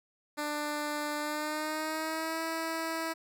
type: tone with pitch glide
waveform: 10% pulse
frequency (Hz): 296.9 to 325.6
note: D4 to E4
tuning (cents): +19 to -21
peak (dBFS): -24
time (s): 0.37-3.14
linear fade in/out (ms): 20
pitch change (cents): +160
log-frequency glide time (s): 1.17-2.41
effects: none